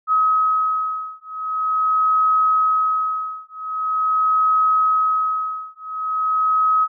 sine beating tone pair, 1273 / 1273.44 Hz, D#6 / D#6, +39 / +40 cents, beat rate 0.44 Hz, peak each -19 dBFS, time 0.07-6.88 s, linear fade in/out 50 ms, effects none

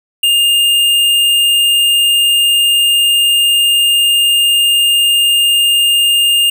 sine tone with hard clipping, 2818 Hz, F7, 15 cents sharp, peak -9 dBFS, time 0.23-6.5 s, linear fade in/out 5 ms, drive 16 dB, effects none

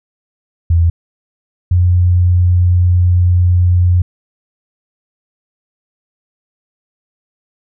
sine tone pair in turn, 84.1 / 89.1 Hz, E2 / F2, +35 / +35 cents, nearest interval minor second, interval 100 cents, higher second, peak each -7 dBFS, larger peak neither, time 0.7-0.9 / 1.71-4.02 s, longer second, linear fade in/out 5 ms, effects none

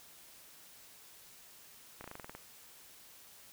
slowing click train, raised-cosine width 0.5 ms, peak -30 dBFS, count 9, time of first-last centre 2.01-2.35 s, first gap 32 ms, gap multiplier 1.08, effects white hiss -57 dBFS RMS until 3.52 s

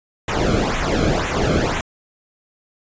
brown noise with flanger, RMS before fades -19 dBFS, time 0.28-1.81 s, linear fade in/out 2 ms, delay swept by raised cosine 0.2 to 1.11 ms, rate 2 Hz, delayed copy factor -0.8, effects resampled to 16000 Hz

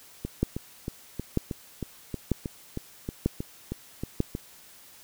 two click trains, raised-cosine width 3 ms, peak -10 / -18 dBFS, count 5 / 14, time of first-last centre 0.43-4.204 / 0.25-4.351 s, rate 1.06 / 3.17 Hz, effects white hiss -52 dBFS RMS until 5.03 s

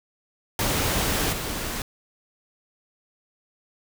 pink noise with level steps, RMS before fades -24 / -30 dBFS, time 0.59-1.82 s, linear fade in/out 2 ms, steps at 1.32 s, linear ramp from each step 10 ms, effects none

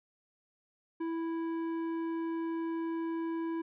sine tone with tanh clipping, 329.6 Hz, E4, in tune, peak -34 dBFS, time 1-3.62 s, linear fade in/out 10 ms, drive 11 dB, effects none

